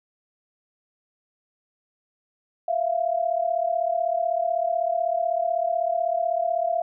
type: tone pair together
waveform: sine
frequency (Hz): 662.5 / 698.5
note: E5 / F5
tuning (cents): +9 / 0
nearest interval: minor second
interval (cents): 91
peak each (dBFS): -24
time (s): 2.68-6.82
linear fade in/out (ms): 5
effects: none